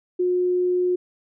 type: tone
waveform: sine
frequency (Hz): 360.5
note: F#4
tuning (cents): -45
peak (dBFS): -18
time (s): 0.19-0.96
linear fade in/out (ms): 10
effects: none